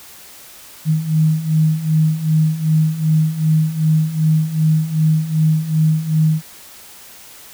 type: beating tone pair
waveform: sine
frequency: 155.2 / 157.8 Hz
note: D#3 / D#3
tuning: -4 / +25 cents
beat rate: 2.6 Hz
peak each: -18 / -14 dBFS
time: 0.85-6.42 s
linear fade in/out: 50 ms
effects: white hiss -40 dBFS RMS until 7.53 s